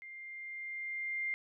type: tone with level ramp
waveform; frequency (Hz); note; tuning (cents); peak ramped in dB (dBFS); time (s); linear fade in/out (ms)
sine; 2100; C7; +6; -46 to -32; 0.02-1.34; 0
effects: none